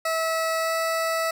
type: tone with pitch glide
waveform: 20% pulse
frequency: 649 to 653.1 Hz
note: E5 to E5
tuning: -27 to -16 cents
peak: -18 dBFS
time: 0.05-1.31 s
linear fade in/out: 5 ms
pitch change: +11 cents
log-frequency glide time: 0.59-0.73 s
effects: none